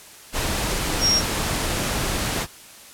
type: tone in noise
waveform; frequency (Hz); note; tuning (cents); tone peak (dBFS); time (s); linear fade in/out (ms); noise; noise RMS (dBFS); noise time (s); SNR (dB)
sine; 5588; F8; 0; -16; 1-1.22; 50; pink; -24; 0.32-2.47; +5
effects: white hiss -44 dBFS RMS until 2.93 s + low-pass 12000 Hz 12 dB/octave